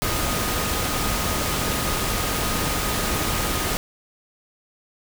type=tone in noise; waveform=sine; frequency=1244.5 Hz; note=D#6; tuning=in tune; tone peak=-33 dBFS; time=0.02-3.77 s; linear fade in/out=0 ms; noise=pink; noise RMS=-24 dBFS; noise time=0.02-3.77 s; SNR=-12 dB; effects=none